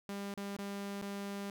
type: tone with dropouts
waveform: sawtooth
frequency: 200 Hz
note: G3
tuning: 35 cents sharp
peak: -35 dBFS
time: 0.09-1.5 s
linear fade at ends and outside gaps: 0 ms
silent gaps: 0.339-0.375 / 0.566-0.588 / 1.014-1.023 s
effects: none